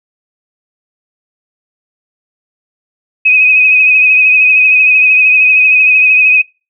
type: tone with vibrato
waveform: sine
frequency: 2523 Hz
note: D#7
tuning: 23 cents sharp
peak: -4 dBFS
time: 3.25-6.42 s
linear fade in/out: 10 ms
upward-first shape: triangle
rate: 13 Hz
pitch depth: 39 cents each way
effects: noise-tail reverb RT60 0.3 s tail -26 dB re dry